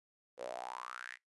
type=tone with high-pass filter sweep; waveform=sawtooth; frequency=61.74 Hz; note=B1; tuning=in tune; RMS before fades=-45 dBFS; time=0.37-1.18 s; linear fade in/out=50 ms; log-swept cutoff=490 to 2000 Hz; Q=7.3; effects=noise-tail reverb RT60 0.2 s tail -26 dB re dry + resampled to 24000 Hz